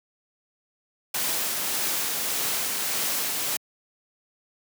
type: noise with tremolo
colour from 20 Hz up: white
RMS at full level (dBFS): -26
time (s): 1.14-3.57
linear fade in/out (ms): 5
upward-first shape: triangle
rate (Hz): 1.7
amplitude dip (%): 25
effects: high-pass 150 Hz 12 dB/octave